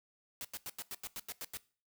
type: noise bursts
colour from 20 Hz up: white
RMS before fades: -42 dBFS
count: 10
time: 0.41-1.571 s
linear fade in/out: 0 ms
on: 36 ms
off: 89 ms
effects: noise-tail reverb RT60 0.4 s tail -20 dB re dry